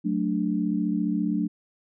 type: chord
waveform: sine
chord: D major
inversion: first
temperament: equal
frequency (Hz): 185 / 220 / 293.7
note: F#3 / A3 / D4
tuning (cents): 0 / 0 / 0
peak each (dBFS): -27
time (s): 0.04-1.48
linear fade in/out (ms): 20
effects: none